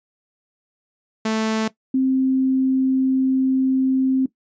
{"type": "tone pair in turn", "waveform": ["sawtooth", "sine"], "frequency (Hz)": [220, 262.8], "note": ["A3", "C4"], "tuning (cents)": [0, 8], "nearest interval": "minor third", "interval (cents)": 308, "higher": "second", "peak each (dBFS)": -15, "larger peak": "neither", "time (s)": [[1.25, 1.68], [1.94, 4.26]], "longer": "second", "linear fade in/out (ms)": 5, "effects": ["noise-tail reverb RT60 0.1 s tail -17 dB re dry", "resampled to 16000 Hz"]}